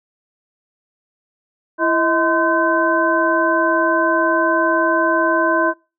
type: tone cluster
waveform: sine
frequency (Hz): 333.8 / 636 / 1027 / 1534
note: E4 / D#5 / C6 / G6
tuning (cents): +22 / +38 / -33 / -38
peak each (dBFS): -19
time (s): 1.78-5.74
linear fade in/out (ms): 50
effects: noise-tail reverb RT60 0.3 s tail -24 dB re dry